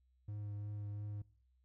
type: tone with vibrato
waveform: triangle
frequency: 103.5 Hz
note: G#2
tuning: 5 cents flat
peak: -39 dBFS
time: 0.28-1.22 s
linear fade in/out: 5 ms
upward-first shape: triangle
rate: 2.9 Hz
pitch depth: 18 cents each way
effects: noise-tail reverb RT60 0.5 s tail -24 dB re dry + added 63 Hz sine -70 dBFS peak until 1.64 s